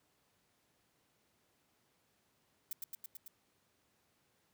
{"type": "noise with echo", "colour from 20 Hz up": "violet", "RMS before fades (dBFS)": -40, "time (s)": [2.71, 2.73], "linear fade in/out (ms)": 2, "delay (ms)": 110, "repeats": 5, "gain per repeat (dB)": -2, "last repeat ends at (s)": 3.28, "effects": ["pink hiss -75 dBFS RMS until 4.53 s", "high-pass 100 Hz 12 dB/octave"]}